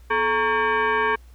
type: tone with frequency modulation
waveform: sine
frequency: 247.5 Hz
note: B3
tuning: 4 cents sharp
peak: -18 dBFS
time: 0.1-1.16 s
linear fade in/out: 10 ms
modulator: 681 Hz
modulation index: 2.6
effects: added 60 Hz sine -44 dBFS peak until 1.34 s + pink hiss -59 dBFS RMS until 1.34 s